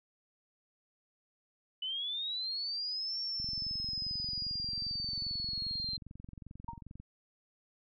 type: linear two-way sweep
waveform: sine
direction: up then down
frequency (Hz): 2973 to 5470 to 4123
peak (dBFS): -34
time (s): 1.82-5.97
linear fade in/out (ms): 5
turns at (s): 3.19
type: click train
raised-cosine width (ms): 5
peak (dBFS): -35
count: 82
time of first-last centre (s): 3.4-7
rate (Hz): 22.5
type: tone with exponential decay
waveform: sine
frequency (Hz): 930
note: A#5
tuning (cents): -4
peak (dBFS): -35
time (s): 6.68-6.81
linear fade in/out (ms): 5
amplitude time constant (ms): 28
effects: none